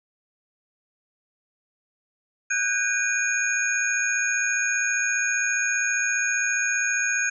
sine tone cluster, 1498 / 1613 / 2451 / 6570 Hz, F#6 / G6 / D#7 / G#8, +21 / +49 / -27 / -20 cents, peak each -27 dBFS, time 2.5-7.3 s, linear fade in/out 10 ms, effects none

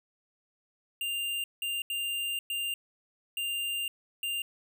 square tone bursts at uneven times, 2794 Hz, F7, in tune, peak -31 dBFS, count 6, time 1.01-1.44 / 1.62-1.82 / 1.9-2.39 / 2.5-2.74 / 3.37-3.88 / 4.23-4.42 s, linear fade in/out 2 ms, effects none

